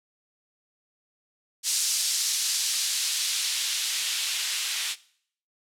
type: noise with band-pass filter sweep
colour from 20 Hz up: blue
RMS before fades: -27 dBFS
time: 1.63-4.96 s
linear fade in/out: 50 ms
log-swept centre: 5400 to 2700 Hz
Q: 1.1
effects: noise-tail reverb RT60 0.6 s tail -20 dB re dry + low-pass 12000 Hz 12 dB/octave